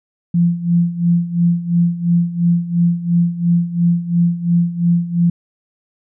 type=tone with tremolo; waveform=sine; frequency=172 Hz; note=F3; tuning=26 cents flat; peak=-9 dBFS; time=0.34-5.3 s; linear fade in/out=5 ms; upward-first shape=sine; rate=2.9 Hz; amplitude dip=80%; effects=none